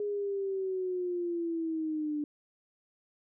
sine linear sweep, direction down, 415.3 to 293.7 Hz, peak -30 dBFS, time 0-2.24 s, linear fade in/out 2 ms, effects none

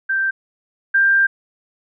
sine tone pair in turn, 1568 / 1587.1 Hz, G6 / G6, 0 / +21 cents, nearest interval unison, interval 21 cents, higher second, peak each -16 / -11 dBFS, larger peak second, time 0.09-0.31 / 0.94-1.27 s, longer second, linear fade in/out 10 ms, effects none

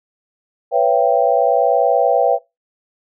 sine chord, C# half-diminished seventh, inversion third, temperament equal with one note detuned, 493.9 / 554.4 / 675.1 / 784 Hz, B4 / C#5 / E5 / G5, 0 / 0 / +41 / 0 cents, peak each -17 dBFS, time 0.71-2.39 s, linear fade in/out 50 ms, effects noise-tail reverb RT60 0.2 s tail -19 dB re dry

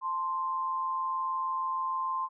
sine tone pair together, 880 / 1046.5 Hz, A5 / C6, 0 / 0 cents, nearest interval minor third, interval 300 cents, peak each -39 / -29 dBFS, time 0.01-2.29 s, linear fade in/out 50 ms, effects none

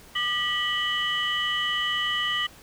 sine tone cluster, 1202 / 1941 / 2978 / 3217 Hz, D6 / B6 / F#7 / G7, +40 / -31 / +11 / +44 cents, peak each -30 / -27 / -26 / -35 dBFS, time 0.15-2.47 s, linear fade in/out 10 ms, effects tanh soft clip ceiling -17 dBFS + pink hiss -50 dBFS RMS until 2.62 s

